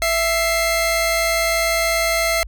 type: tone pair together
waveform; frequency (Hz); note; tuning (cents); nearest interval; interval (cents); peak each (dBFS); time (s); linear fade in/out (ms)
sawtooth; 663 / 2109; E5 / C7; +10 / +13; octave + minor sixth; 2003; -15 / -17; 0.02-2.43; 0
effects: added 50 Hz sine -32 dBFS peak until 2.47 s